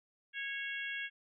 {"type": "harmonic tone", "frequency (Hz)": 550, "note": "C#5", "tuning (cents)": -14, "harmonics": [3, 4, 5, 6], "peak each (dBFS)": [-40, -42, -44, -46], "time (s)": [0.33, 1.1], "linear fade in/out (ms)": 50, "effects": []}